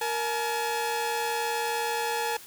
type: tone pair together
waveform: sawtooth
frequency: 465.9 / 852.5 Hz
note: A#4 / G#5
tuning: -1 / +45 cents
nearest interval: minor seventh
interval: 1046 cents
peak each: -27 / -25 dBFS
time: 0.01-2.37 s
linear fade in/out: 5 ms
effects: white hiss -47 dBFS RMS until 2.46 s